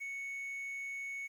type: tone with quantisation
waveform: triangle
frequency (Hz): 2217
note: C#7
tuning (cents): 0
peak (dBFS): -37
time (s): 0-1.28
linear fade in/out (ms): 20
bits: 11
effects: none